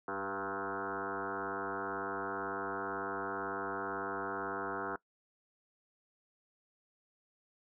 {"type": "tone with frequency modulation", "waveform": "sine", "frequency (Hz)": 880, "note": "A5", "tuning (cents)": 0, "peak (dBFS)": -35, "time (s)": [0.08, 4.96], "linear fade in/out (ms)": 2, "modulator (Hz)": 98, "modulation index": 6.3, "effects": ["noise-tail reverb RT60 0.1 s tail -21 dB re dry"]}